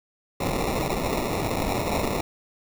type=noise with sample-and-hold; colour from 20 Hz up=blue; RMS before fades=-26 dBFS; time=0.4-2.21 s; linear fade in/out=5 ms; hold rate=1575 Hz; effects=none